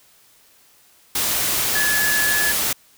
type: tone in noise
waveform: sine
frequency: 1708 Hz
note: G#6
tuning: 48 cents sharp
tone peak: -19 dBFS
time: 1.75-2.52 s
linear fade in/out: 5 ms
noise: white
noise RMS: -21 dBFS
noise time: 1.15-2.73 s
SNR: -1 dB
effects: white hiss -54 dBFS RMS until 2.97 s